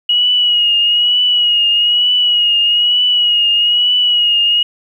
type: tone with vibrato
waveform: sine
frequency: 2900 Hz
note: F#7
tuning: 35 cents flat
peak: -9 dBFS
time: 0.09-4.63 s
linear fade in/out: 5 ms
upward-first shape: triangle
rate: 1.1 Hz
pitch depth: 45 cents each way
effects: 8-bit